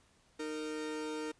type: tone pair together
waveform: 45% pulse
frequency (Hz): 308.2 / 461.8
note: D#4 / A#4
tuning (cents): -16 / -16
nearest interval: perfect fifth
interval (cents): 700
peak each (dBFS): -40 / -40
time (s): 0.39-1.32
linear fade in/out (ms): 10
effects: pink hiss -68 dBFS RMS until 1.39 s + resampled to 22050 Hz